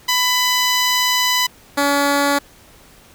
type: tone pair in turn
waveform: 10% pulse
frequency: 998 / 283.8 Hz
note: B5 / C#4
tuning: +18 / +41 cents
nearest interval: octave + minor seventh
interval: 2177 cents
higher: first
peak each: -6 dBFS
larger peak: neither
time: 0.08-1.47 / 1.77-2.39 s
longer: first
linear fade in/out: 10 ms
effects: pink hiss -47 dBFS RMS until 3.14 s